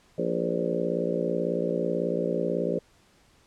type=harmonic tone with a mistuned harmonic; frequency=58.2 Hz; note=A#1; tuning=2 cents flat; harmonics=3 / 4 / 5 / 6 / 7 / 8 / 9 / 10; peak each=-32 / -35 / -35 / -34 / -31 / -34 / -31 / -34 dBFS; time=0.18-2.79 s; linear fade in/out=5 ms; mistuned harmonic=8; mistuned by=+46 cents; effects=pink hiss -61 dBFS RMS until 3.46 s + low-pass 9000 Hz 12 dB/octave